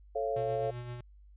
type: chord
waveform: sine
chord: A augmented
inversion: none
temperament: just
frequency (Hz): 440 / 550 / 687.5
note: A4 / C#5 / E#5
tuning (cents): 0 / -14 / -27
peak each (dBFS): -34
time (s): 0.15-0.71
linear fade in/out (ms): 10
type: tone with tremolo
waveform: square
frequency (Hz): 121.6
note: B2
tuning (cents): -26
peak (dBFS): -38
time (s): 0.36-1.01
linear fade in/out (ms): 5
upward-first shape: sine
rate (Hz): 7.7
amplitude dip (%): 40
effects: added 50 Hz sine -53 dBFS peak until 1.36 s + resampled to 8000 Hz